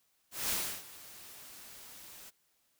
white noise with ADSR envelope, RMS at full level -32 dBFS, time 0.31-2.31 s, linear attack 190 ms, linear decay 320 ms, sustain -19 dB, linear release 25 ms, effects white hiss -74 dBFS RMS until 2.79 s

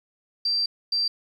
sine tone bursts at uneven times, 4699 Hz, D8, in tune, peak -21 dBFS, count 2, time 0.45-0.66 / 0.92-1.08 s, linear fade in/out 5 ms, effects 9-bit

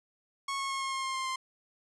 sawtooth tone with pitch steps, 1100 / 1092.4 / 1084.9 / 1077.4 / 1069.9 / 1062.5 / 1055.2 / 1047.9 Hz, C#6 / C#6 / C#6 / C#6 / C6 / C6 / C6 / C6, -14 / -26 / -38 / -50 / +38 / +26 / +14 / +2 cents, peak -28 dBFS, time 0.48-1.36 s, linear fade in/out 5 ms, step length 110 ms, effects resampled to 22050 Hz

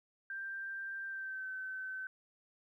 sine tone with pitch glide, 1578 to 1530.4 Hz, G6 to G6, +11 to -42 cents, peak -39 dBFS, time 0.3-2.07 s, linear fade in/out 2 ms, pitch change -53 cents, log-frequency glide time 1.06-1.48 s, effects 13-bit

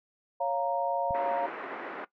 sine chord, Bb minor, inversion first, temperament equal, 554.4 / 698.5 / 932.3 Hz, Db5 / F5 / Bb5, 0 / 0 / 0 cents, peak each -31 dBFS, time 0.4-1.47 s, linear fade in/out 10 ms
click, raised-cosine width 5 ms, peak -28 dBFS, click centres 1.108 s
pink band-pass noise, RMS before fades -39 dBFS, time 1.14-2.05 s, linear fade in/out 10 ms, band 310 to 2000 Hz, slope 24 dB/octave
effects noise-tail reverb RT60 0.1 s tail -17 dB re dry

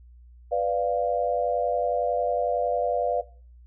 sine chord, B diminished, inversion none, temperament equal with one note detuned, 496.5 / 587.3 / 698.5 Hz, B4 / D5 / F5, +9 / 0 / 0 cents, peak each -26 dBFS, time 0.51-3.22 s, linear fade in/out 20 ms, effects noise-tail reverb RT60 0.4 s tail -18 dB re dry + added 60 Hz sine -47 dBFS peak until 3.66 s

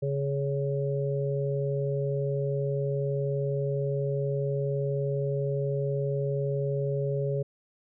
harmonic tone, 139.4 Hz, C#3, 10 cents sharp, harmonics 1 / 3 / 4, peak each -28 / -31 / -33 dBFS, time 0.02-7.43 s, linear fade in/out 10 ms, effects none

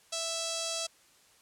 5% pulse tone with notch filter, 659.3 Hz, E5, in tune, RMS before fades -34 dBFS, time 0.12-0.87 s, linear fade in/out 10 ms, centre 1800 Hz, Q 0.78, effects white hiss -62 dBFS RMS until 1.41 s + low-pass 10000 Hz 12 dB/octave

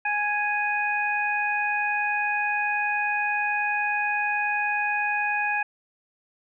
harmonic tone, 830.6 Hz, G#5, in tune, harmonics 1 / 2 / 3, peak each -27 / -27 / -27 dBFS, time 0.05-5.63 s, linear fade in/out 5 ms, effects none

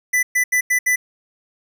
square tone bursts at uneven times, 1992 Hz, B6, 14 cents sharp, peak -15 dBFS, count 5, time 0.13-0.23 / 0.35-0.44 / 0.52-0.61 / 0.7-0.79 / 0.86-0.96 s, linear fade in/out 10 ms, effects none

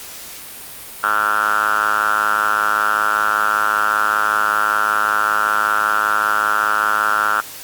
5% pulse tone with band-pass filter, 105.2 Hz, G#2, 23 cents sharp, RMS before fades -17 dBFS, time 1.03-7.41 s, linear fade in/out 10 ms, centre 1400 Hz, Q 8.7, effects white hiss -34 dBFS RMS until 7.63 s + Opus 48 kbps

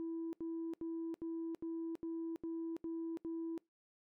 sine tone bursts, 329.6 Hz, E4, in tune, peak -37 dBFS, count 9, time 0-3.578 s, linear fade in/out 0 ms, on 330 ms, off 76 ms, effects noise-tail reverb RT60 0.2 s tail -25 dB re dry + tanh soft clip ceiling -36 dBFS

